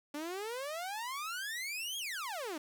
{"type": "exponential two-way sweep", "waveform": "sawtooth", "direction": "up then down", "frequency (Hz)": [285.2, 3343, 285.2], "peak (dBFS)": -34, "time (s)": [0.14, 2.58], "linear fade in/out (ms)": 5, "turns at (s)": 1.98, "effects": ["10-bit"]}